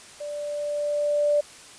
sine tone with level ramp, 587.3 Hz, D5, in tune, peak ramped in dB -31 to -17 dBFS, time 0.2-1.41 s, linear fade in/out 10 ms, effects white hiss -46 dBFS RMS until 1.78 s + resampled to 22050 Hz

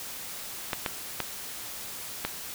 clicks, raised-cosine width 0.3 ms, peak -11 dBFS, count 4, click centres 0.732 / 0.862 / 1.203 / 2.25 s, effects white hiss -39 dBFS RMS until 2.54 s

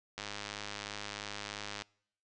click train, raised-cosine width 0.2 ms, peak -22 dBFS, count 170, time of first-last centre 0.18-1.821 s, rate 103 Hz, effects noise-tail reverb RT60 0.7 s tail -26 dB re dry + resampled to 22050 Hz

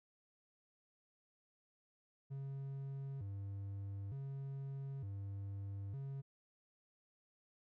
triangle tone with vibrato, 116.54 Hz, A#2, in tune, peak -40 dBFS, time 2.3-6.22 s, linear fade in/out 20 ms, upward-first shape square, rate 0.55 Hz, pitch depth 280 cents each way, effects none

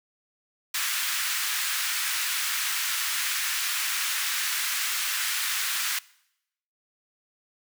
pink high-pass noise, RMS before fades -28 dBFS, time 0.74-5.99 s, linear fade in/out 5 ms, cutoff 1400 Hz, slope 24 dB/octave, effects noise-tail reverb RT60 0.8 s tail -22 dB re dry

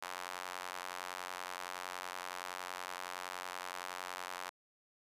sawtooth tone with high-pass filter, 90.7 Hz, F#2, 34 cents flat, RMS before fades -44 dBFS, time 0.02-4.5 s, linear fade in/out 5 ms, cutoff 990 Hz, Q 1.4, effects resampled to 32000 Hz

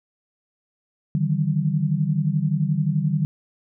sine tone cluster, 147.4 / 158.9 / 192.6 Hz, D3 / D#3 / G3, +7 / +37 / -30 cents, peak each -22 / -23 / -25 dBFS, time 1.15-3.25 s, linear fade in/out 0 ms, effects none

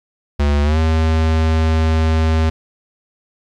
square tone with pitch glide, 72.4 to 79.87 Hz, D2 to D#2, -24 to +46 cents, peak -13 dBFS, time 0.39-2.5 s, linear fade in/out 10 ms, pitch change +170 cents, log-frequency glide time 0.63-0.78 s, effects low-pass 5000 Hz 12 dB/octave + 9-bit

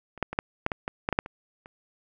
clicks, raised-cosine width 0.5 ms, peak -28 / -9 / -19 / -8 / -9 / -14 / -15 / -10 / -10 / -6 / -23 / -30 dBFS, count 12, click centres 0.177 / 0.227 / 0.33 / 0.389 / 0.664 / 0.718 / 0.879 / 1.089 / 1.127 / 1.189 / 1.261 / 1.659 s, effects none

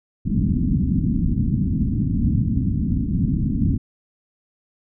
white low-pass noise, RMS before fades -20 dBFS, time 0.25-3.78 s, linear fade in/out 10 ms, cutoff 260 Hz, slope 48 dB/octave, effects none

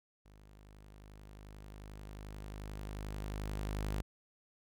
sawtooth tone with level ramp, 51.3 Hz, G#1, 21 cents flat, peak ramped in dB -54 to -30 dBFS, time 0.25-4.02 s, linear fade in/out 10 ms, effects none

